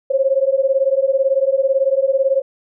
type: beating tone pair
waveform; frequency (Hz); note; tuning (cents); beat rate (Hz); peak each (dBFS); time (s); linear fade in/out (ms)
sine; 530 / 548; C5 / C#5; +22 / -20; 18; -16; 0.1-2.42; 10
effects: none